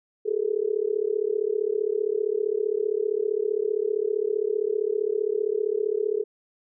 sine tone with amplitude modulation, 424.2 Hz, G#4, 37 cents sharp, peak -18 dBFS, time 0.25-6.24 s, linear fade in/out 20 ms, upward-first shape sine, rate 35.3 Hz, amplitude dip 100%, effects none

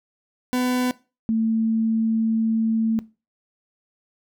40% pulse / sine tone pair in turn, 250.5 / 223.6 Hz, B3 / A3, +25 / +28 cents, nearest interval major second, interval 197 cents, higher first, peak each -19 / -18 dBFS, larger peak second, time 0.53-0.91 / 1.29-2.99 s, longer second, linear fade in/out 0 ms, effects noise-tail reverb RT60 0.3 s tail -20 dB re dry

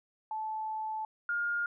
sine tone pair in turn, 871 / 1416.3 Hz, A5 / F6, -18 / +24 cents, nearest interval minor sixth, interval 842 cents, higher second, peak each -33 / -29 dBFS, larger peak second, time 0.31-1.05 / 1.29-1.66 s, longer first, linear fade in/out 2 ms, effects none

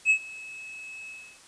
triangle tone with ADSR envelope, 2582 Hz, E7, 37 cents flat, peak -14 dBFS, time 0.05-1.4 s, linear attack 51 ms, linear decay 81 ms, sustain -23 dB, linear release 310 ms, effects white hiss -52 dBFS RMS until 1.47 s + resampled to 22050 Hz

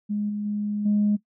sine tone with level steps, 207.7 Hz, G#3, in tune, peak -23 / -26 / -24 / -17 dBFS, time 0.09-1.17 s, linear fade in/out 20 ms, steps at 0.29 / 0.45 / 0.85 s, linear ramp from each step 10 ms, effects noise-tail reverb RT60 0.1 s tail -19 dB re dry + tanh soft clip ceiling -14 dBFS

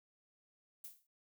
violet noise with exponential decay, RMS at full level -45 dBFS, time 0.84-1.07 s, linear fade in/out 5 ms, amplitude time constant 48 ms, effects none

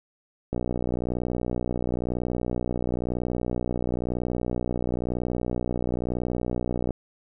click train, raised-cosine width 2 ms, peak -14 dBFS, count 390, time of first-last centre 0.53-6.907 s, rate 61 Hz, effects none

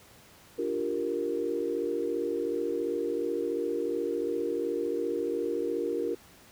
sine chord, G minor seventh, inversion second, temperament equal, 293.7 / 349.2 / 392 / 466.2 Hz, D4 / F4 / G4 / Bb4, 0 / 0 / 0 / 0 cents, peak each -36 / -33 / -35 / -31 dBFS, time 0.58-6.15 s, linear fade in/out 10 ms, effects pink hiss -55 dBFS RMS until 6.51 s + high-pass 60 Hz 12 dB/octave

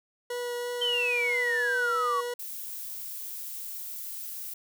40% pulse tone with vibrato, 485.3 Hz, B4, 30 cents flat, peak -30 dBFS, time 0.3-2.34 s, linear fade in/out 5 ms, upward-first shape triangle, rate 3 Hz, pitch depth 10 cents each way
sine exponential sweep, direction down, 3136 to 1100 Hz, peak -25 dBFS, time 0.81-2.21 s, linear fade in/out 10 ms
violet noise, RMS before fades -38 dBFS, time 2.39-4.54 s, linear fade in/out 5 ms
effects none

